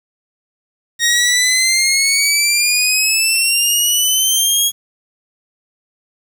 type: exponential sweep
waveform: 15% pulse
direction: up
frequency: 1864.7 to 3322 Hz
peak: -5 dBFS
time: 0.99-4.72 s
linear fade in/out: 50 ms
effects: 7-bit